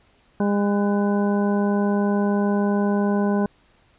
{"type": "harmonic tone with a mistuned harmonic", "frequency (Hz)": 203, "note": "G#3", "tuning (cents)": -39, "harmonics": [1, 2, 3, 4, 5, 7], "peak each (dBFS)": [-19, -25, -29, -31, -33, -36], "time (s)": [0.4, 3.46], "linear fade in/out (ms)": 2, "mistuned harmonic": 7, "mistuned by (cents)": 87, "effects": ["pink hiss -59 dBFS RMS until 3.98 s", "resampled to 8000 Hz"]}